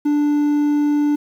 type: tone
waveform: triangle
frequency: 293.7 Hz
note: D4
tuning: in tune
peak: -12 dBFS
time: 0.05-1.16 s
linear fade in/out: 10 ms
effects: 8-bit